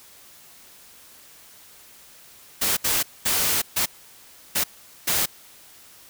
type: noise bursts at uneven times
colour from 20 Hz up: white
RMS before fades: -22 dBFS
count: 6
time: 2.61-2.77 / 2.84-3.03 / 3.25-3.62 / 3.76-3.86 / 4.55-4.64 / 5.07-5.26 s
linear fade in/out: 10 ms
effects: white hiss -49 dBFS RMS until 6.09 s